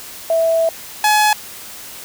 sine / sawtooth tone pair in turn, 657 / 847.2 Hz, E5 / G#5, -6 / +34 cents, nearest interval major third, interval 440 cents, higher second, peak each -12 / -7 dBFS, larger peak second, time 0.3-0.69 / 1.04-1.33 s, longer first, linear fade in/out 2 ms, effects white hiss -34 dBFS RMS until 2.04 s

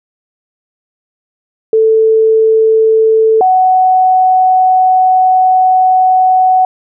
sine tone pair in turn, 442.2 / 744.9 Hz, A4 / F#5, +9 / +11 cents, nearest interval major sixth, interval 902 cents, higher second, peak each -5 dBFS, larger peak neither, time 1.73-3.41 / 3.41-6.65 s, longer second, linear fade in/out 2 ms, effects none

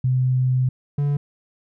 sine / triangle tone pair in turn, 128.1 / 143.79 Hz, C3 / D3, -36 / -36 cents, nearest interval major second, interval 200 cents, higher second, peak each -16 dBFS, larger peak neither, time 0.04-0.69 / 0.98-1.17 s, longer first, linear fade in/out 5 ms, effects none

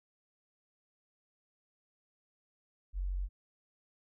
sine tone, 46.25 Hz, F#1, in tune, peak -32 dBFS, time 2.93-3.29 s, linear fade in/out 50 ms, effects none

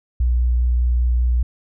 sine tone with vibrato, 60.7 Hz, B1, 29 cents flat, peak -14 dBFS, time 0.2-1.43 s, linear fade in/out 5 ms, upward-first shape sine, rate 5 Hz, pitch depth 11 cents each way, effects none

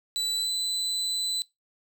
35% pulse tone with pitch glide, 3967 to 4004 Hz, B7 to B7, +7 to +23 cents, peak -25 dBFS, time 0.16-1.42 s, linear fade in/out 0 ms, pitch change +16 cents, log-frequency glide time 0.33-0.5 s, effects noise-tail reverb RT60 0.2 s tail -22 dB re dry

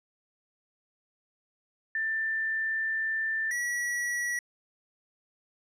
sine / square tone pair in turn, 1779 / 1932.4 Hz, A6 / B6, +19 / -38 cents, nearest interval minor second, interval 143 cents, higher second, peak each -27 / -29 dBFS, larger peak first, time 1.95-3.51 / 3.51-4.39 s, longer first, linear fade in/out 2 ms, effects low-pass 11000 Hz 12 dB/octave

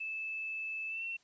sine tone with pitch glide, 2623 to 2706 Hz, E7 to E7, -9 to +45 cents, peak -36 dBFS, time 0-1.17 s, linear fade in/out 10 ms, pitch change +54 cents, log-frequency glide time 0.88-1.04 s, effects white hiss -69 dBFS RMS until 1.23 s + resampled to 16000 Hz

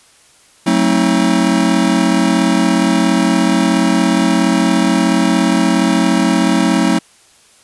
square chord, F# diminished seventh, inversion none, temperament just, 185 / 222 / 266.4 / 319.7 Hz, F#3 / A3 / C4 / Eb4, 0 / +16 / +31 / +47 cents, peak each -17 dBFS, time 0.66-6.99 s, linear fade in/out 10 ms, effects white hiss -48 dBFS RMS until 7.63 s + resampled to 24000 Hz

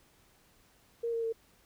sine tone with pitch steps, 466.2 / 459.5 / 452.9 Hz, A#4 / A#4 / A#4, 0 / -25 / -50 cents, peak -30 dBFS, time 1.03-1.327 s, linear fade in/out 10 ms, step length 99 ms, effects pink hiss -65 dBFS RMS until 1.65 s

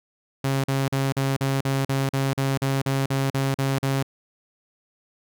sawtooth tone bursts, 135.9 Hz, C#3, 34 cents flat, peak -17 dBFS, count 15, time 0.44-4.028 s, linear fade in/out 5 ms, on 200 ms, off 42 ms, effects none

